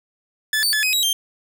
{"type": "tone with pitch steps", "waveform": "sawtooth", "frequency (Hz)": [1735, 4555, 1722, 2521, 3853, 3167], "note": ["A6", "C#8", "A6", "D#7", "B7", "G7"], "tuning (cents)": [-25, 46, -38, 22, -44, 17], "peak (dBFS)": -14, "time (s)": [0.53, 1.13], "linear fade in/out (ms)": 2, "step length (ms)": 100, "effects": []}